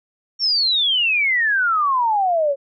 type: exponential sweep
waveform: sine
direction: down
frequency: 5588 to 540 Hz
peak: -15 dBFS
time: 0.39-2.56 s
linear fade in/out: 50 ms
effects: none